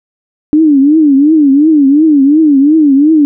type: tone with vibrato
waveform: sine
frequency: 293.7 Hz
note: D4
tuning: in tune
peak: -3 dBFS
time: 0.53-3.25 s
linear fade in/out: 0 ms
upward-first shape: triangle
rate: 2.8 Hz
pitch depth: 180 cents each way
effects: none